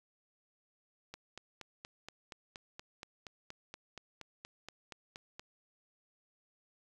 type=click train; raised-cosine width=0.2 ms; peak=-28 dBFS; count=19; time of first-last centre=1.14-5.395 s; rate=4.23 Hz; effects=10-bit